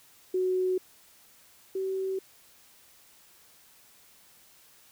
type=tone pair in turn; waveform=sine; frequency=370 / 381.7 Hz; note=F#4 / G4; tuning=0 / -46 cents; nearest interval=minor second; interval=54 cents; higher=second; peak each=-24 / -28 dBFS; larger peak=first; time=0.34-0.78 / 1.75-2.19 s; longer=neither; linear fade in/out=5 ms; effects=white hiss -58 dBFS RMS until 4.91 s